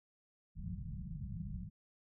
white low-pass noise, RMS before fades -43 dBFS, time 0.55-1.7 s, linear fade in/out 50 ms, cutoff 200 Hz, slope 96 dB/octave, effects none

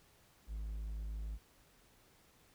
triangle tone, 53.3 Hz, G#1, 46 cents sharp, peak -37 dBFS, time 0.47-1.39 s, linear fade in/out 50 ms, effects pink hiss -67 dBFS RMS until 2.54 s

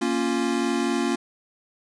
square chord, Bb minor, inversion none, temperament equal, 233.1 / 277.2 / 349.2 Hz, Bb3 / Db4 / F4, 0 / 0 / 0 cents, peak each -27 dBFS, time 0.01-1.16 s, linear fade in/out 10 ms, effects resampled to 22050 Hz + 10-bit

